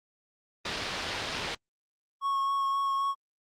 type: low-pass noise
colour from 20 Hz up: white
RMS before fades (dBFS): -33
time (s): 0.65-1.55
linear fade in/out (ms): 5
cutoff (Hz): 4800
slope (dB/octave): 24
type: tone with vibrato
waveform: triangle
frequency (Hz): 1099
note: C#6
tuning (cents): -15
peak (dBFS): -24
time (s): 2.21-3.15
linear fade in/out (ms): 50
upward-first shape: sine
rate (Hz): 3.8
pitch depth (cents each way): 12
effects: Opus 32 kbps